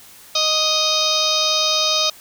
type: harmonic tone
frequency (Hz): 622.3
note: D#5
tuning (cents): 0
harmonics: 1 / 2 / 4 / 5 / 6 / 7 / 8 / 9 / 10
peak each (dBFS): -25 / -25 / -27 / -28 / -20 / -27 / -22 / -29 / -27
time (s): 0.35-2.1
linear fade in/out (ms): 5
effects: white hiss -44 dBFS RMS until 2.2 s